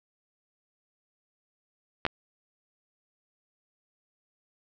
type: clicks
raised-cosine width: 0.3 ms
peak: -8 / -11 dBFS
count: 2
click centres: 2.052 / 2.065 s
effects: low-pass 4000 Hz 12 dB/octave